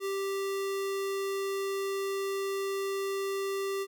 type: tone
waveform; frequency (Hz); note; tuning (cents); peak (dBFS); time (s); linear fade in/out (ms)
square; 392; G4; 0; -31; 0-3.87; 50
effects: none